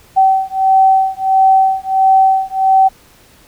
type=beating tone pair; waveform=sine; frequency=766 / 767.5 Hz; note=G5 / G5; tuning=-40 / -37 cents; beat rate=1.5 Hz; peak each=-11 / -11 dBFS; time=0.16-2.89 s; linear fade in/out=20 ms; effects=pink hiss -46 dBFS RMS until 3.47 s